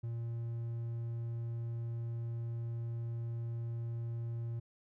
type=tone; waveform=triangle; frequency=116.54 Hz; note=A#2; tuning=in tune; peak=-34 dBFS; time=0.03-4.6 s; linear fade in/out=10 ms; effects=none